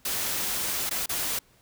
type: noise with dropouts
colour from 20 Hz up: white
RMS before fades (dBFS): -29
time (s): 0.05-1.39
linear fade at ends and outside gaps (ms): 5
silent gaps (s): 0.895-0.909 / 1.06-1.092
effects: pink hiss -61 dBFS RMS until 1.61 s